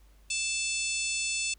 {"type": "harmonic tone", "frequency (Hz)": 880, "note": "A5", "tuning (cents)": 0, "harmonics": [3, 4, 5, 6, 7, 8, 9, 10], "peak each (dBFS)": [-32, -39, -38, -40, -39, -38, -37, -40], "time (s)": [0.3, 1.54], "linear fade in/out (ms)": 5, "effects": ["added 50 Hz sine -55 dBFS peak until 1.58 s", "pink hiss -66 dBFS RMS until 1.58 s"]}